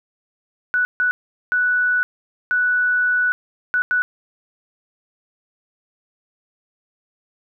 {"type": "tone bursts at uneven times", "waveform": "sine", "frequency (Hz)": 1480, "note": "F#6", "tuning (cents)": 0, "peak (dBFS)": -15, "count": 6, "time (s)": [[0.74, 0.85], [1, 1.11], [1.52, 2.03], [2.51, 3.32], [3.74, 3.82], [3.91, 4.02]], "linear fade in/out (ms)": 0, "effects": []}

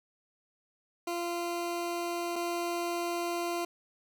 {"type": "tone pair in turn", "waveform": "20% pulse", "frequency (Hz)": [345, 345], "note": ["F4", "F4"], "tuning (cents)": [-21, -21], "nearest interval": "unison", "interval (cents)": 0, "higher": "neither", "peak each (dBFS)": [-27, -26], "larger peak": "second", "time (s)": [[1.07, 2.36], [2.36, 3.65]], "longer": "neither", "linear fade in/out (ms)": 5, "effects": []}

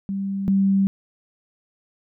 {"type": "tone pair in turn", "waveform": "sine", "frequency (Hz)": [196, 195.11], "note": ["G3", "G3"], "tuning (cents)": [0, -8], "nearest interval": "unison", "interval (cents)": 8, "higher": "first", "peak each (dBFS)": [-23, -15], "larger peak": "second", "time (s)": [[0.09, 0.48], [0.48, 0.87]], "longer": "neither", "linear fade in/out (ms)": 0, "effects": []}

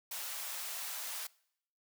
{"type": "high-pass noise", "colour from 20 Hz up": "white", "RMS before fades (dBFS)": -41, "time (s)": [0.11, 1.27], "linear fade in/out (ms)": 5, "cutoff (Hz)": 590, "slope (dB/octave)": 24, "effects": ["noise-tail reverb RT60 0.7 s tail -23 dB re dry"]}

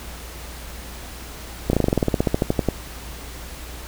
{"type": "slowing click train", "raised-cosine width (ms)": 2, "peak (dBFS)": -4, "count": 18, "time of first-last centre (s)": [1.7, 2.687], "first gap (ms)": 32, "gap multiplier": 1.07, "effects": ["added 59 Hz sine -36 dBFS peak until 3.87 s", "pink hiss -38 dBFS RMS until 3.87 s"]}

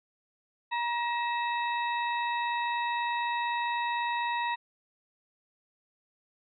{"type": "harmonic tone with a mistuned harmonic", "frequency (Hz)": 949, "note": "A#5", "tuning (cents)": 31, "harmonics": [1, 2, 3, 4], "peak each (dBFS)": [-29, -35, -39, -41], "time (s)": [0.71, 4.56], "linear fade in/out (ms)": 20, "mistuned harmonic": 3, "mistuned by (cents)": -140, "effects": []}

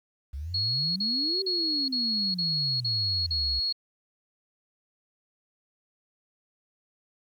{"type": "exponential two-way sweep", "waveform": "sine", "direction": "up then down", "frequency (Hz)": [65, 392, 65], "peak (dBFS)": -32, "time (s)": [0.33, 3.6], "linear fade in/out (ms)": 10, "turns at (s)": 1.41}
{"type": "tone bursts", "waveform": "sine", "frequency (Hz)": 4324, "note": "C#8", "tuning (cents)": -44, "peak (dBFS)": -25, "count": 7, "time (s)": [0.54, 3.726], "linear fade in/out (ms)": 5, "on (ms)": 420, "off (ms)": 41}
{"effects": ["10-bit"]}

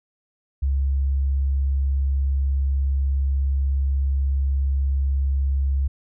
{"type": "tone", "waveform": "sine", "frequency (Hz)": 68.3, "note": "C#2", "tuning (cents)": -25, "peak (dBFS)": -18, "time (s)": [0.62, 5.88], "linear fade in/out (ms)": 10, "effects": []}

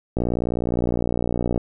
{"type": "click train", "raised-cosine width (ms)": 2, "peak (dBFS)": -9, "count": 85, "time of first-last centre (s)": [0.17, 1.577], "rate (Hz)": 59.7, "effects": []}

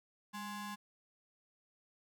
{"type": "ring-modulated tone", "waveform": "30% pulse", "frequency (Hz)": 626, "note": "D#5", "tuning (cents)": 10, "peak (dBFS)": -36, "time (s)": [0.33, 0.76], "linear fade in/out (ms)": 20, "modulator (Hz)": 423, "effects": []}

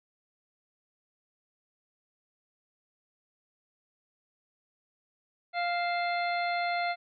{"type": "harmonic tone with a mistuned harmonic", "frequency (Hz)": 698.5, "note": "F5", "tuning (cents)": 0, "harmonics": [1, 2, 3, 4, 5, 6], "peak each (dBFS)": [-29, -37, -34, -46, -46, -42], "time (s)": [5.53, 6.96], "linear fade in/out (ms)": 50, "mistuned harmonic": 4, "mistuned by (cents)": -100, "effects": []}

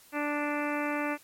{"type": "harmonic tone", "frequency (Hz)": 293.7, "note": "D4", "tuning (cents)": 0, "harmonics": [1, 2, 3, 4, 5, 6, 7, 8, 9], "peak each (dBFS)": [-32, -35, -37, -38, -39, -40, -40, -41, -42], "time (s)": [0.12, 1.18], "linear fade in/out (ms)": 50, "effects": ["white hiss -57 dBFS RMS until 1.23 s", "MP3 64 kbps"]}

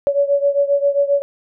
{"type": "beating tone pair", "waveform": "sine", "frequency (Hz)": [563, 570.5], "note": ["C#5", "C#5"], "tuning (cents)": [27, 50], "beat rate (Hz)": 7.5, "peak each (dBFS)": [-15, -18], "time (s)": [0.07, 1.22], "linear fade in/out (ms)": 0, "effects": []}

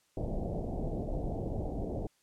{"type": "low-pass noise", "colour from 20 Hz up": "pink", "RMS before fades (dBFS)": -35, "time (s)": [0.17, 2.07], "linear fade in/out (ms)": 2, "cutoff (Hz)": 720, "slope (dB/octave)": 48, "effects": ["white hiss -71 dBFS RMS until 2.22 s", "low-pass 10000 Hz 12 dB/octave"]}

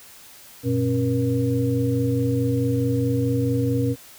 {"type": "tone cluster", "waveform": "sine", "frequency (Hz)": [96.6, 121.2, 272.8, 476.5], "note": ["G2", "B2", "C#4", "A#4"], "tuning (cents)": [-25, -32, -28, 38], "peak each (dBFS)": [-31, -22, -23, -26], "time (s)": [0.63, 3.96], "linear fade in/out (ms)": 50, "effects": ["white hiss -46 dBFS RMS until 4.18 s"]}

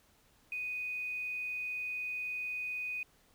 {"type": "tone with quantisation", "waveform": "sine", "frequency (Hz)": 2489, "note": "D#7", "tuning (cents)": 0, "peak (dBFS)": -35, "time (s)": [0.52, 3.03], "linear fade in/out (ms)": 2, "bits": 10, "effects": ["pink hiss -67 dBFS RMS until 3.34 s"]}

